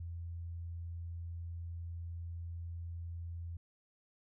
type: tone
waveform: sine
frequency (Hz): 84.8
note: E2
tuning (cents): +50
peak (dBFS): -40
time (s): 0-3.57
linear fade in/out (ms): 5
effects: none